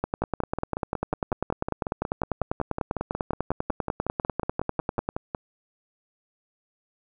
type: two click trains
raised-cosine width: 1 ms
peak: -14 / -11 dBFS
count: 29 / 52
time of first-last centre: 0.22-5.348 / 0.04-5.09 s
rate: 5.46 / 10.1 Hz
effects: none